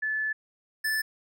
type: tone pair in turn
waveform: sine / square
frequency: 1735 / 1749.1 Hz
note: A6 / A6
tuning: -25 / -11 cents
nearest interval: unison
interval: 14 cents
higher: second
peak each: -26 dBFS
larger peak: neither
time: 0.02-0.33 / 0.84-1.02 s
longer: first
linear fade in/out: 10 ms
effects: none